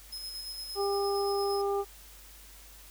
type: tone with tremolo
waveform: 40% pulse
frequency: 5130 Hz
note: E8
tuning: 48 cents flat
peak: -36 dBFS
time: 0.12-1.62 s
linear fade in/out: 10 ms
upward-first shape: square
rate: 8.7 Hz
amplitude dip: 30%
type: harmonic tone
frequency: 399.8 Hz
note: G4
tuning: 34 cents sharp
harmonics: 1 / 2 / 3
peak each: -28 / -34 / -38 dBFS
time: 0.75-1.85 s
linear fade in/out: 50 ms
effects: added 50 Hz sine -53 dBFS peak until 2.9 s + white hiss -53 dBFS RMS until 2.9 s